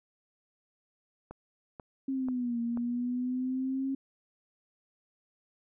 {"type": "click train", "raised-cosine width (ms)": 1, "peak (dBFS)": -29, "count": 4, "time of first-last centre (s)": [1.31, 2.773], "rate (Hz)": 2.05}
{"type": "exponential two-way sweep", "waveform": "sine", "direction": "down then up", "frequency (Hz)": [271.2, 233.1, 271.2], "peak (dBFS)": -29, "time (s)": [2.08, 3.95], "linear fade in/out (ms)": 5, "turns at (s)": 2.6}
{"effects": []}